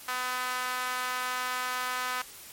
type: tone with high-pass filter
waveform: sawtooth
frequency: 252.1 Hz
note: B3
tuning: 36 cents sharp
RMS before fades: -32 dBFS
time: 0.08-2.22 s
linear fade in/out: 5 ms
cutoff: 1200 Hz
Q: 2
effects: white hiss -47 dBFS RMS until 2.52 s + MP3 64 kbps